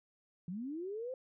sine linear sweep, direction up, 164.2 to 529 Hz, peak -38 dBFS, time 0.48-1.14 s, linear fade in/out 2 ms, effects none

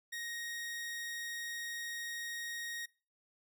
sawtooth tone, 1873 Hz, A#6, 8 cents sharp, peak -36 dBFS, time 0.12-2.86 s, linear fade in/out 10 ms, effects noise-tail reverb RT60 0.4 s tail -25 dB re dry

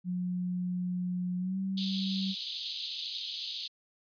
sine tone with pitch glide, 180 to 191.81 Hz, F#3 to G3, -47 to -37 cents, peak -30 dBFS, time 0.04-2.35 s, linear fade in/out 50 ms, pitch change +110 cents, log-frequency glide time 1.38-1.58 s
pink band-pass noise, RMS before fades -38 dBFS, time 1.77-3.68 s, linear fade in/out 10 ms, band 3300 to 4600 Hz, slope 48 dB/octave
effects resampled to 11025 Hz

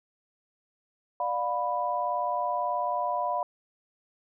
sine chord, B diminished, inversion first, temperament just, 592.7 / 711.2 / 987.8 Hz, D5 / F5 / B5, +16 / +31 / 0 cents, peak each -33 / -30 / -29 dBFS, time 1.2-3.43 s, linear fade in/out 2 ms, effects none

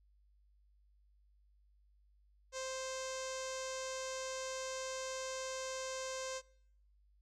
sawtooth tone with low-pass filter, 523.3 Hz, C5, in tune, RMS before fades -42 dBFS, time 2.52-6.42 s, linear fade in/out 50 ms, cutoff 6600 Hz, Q 4, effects noise-tail reverb RT60 0.7 s tail -24 dB re dry + added 50 Hz sine -66 dBFS peak until 7.21 s

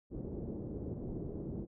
white low-pass noise, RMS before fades -41 dBFS, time 0.1-1.67 s, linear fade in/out 50 ms, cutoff 390 Hz, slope 24 dB/octave, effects none

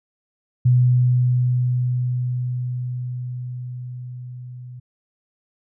sine tone with level ramp, 124.5 Hz, B2, 14 cents sharp, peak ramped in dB -11 to -34 dBFS, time 0.65-4.8 s, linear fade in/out 10 ms, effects none

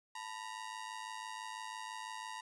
sawtooth ring-modulated tone, 942 Hz, A#5, 18 cents sharp, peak -36 dBFS, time 0.15-2.41 s, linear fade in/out 5 ms, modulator 53 Hz, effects resampled to 22050 Hz

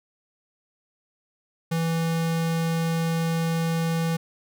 square tone, 164.81 Hz, E3, in tune, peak -23 dBFS, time 1.71-4.17 s, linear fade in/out 10 ms, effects none

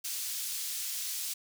pink high-pass noise, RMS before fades -36 dBFS, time 0.04-1.34 s, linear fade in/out 10 ms, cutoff 4800 Hz, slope 12 dB/octave, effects none

